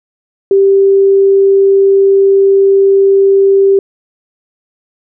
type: tone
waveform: sine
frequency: 392 Hz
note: G4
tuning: in tune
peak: -4 dBFS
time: 0.51-3.79 s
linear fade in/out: 2 ms
effects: none